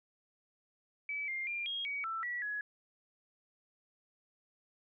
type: tone with pitch steps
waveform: sine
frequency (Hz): 2296 / 2112 / 2391 / 3263 / 2260 / 1331 / 1940 / 1682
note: D7 / C7 / D7 / G#7 / C#7 / E6 / B6 / G#6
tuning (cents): -40 / +16 / +30 / -31 / +33 / +16 / -31 / +22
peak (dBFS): -35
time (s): 1.09-2.61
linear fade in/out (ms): 2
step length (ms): 190
effects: none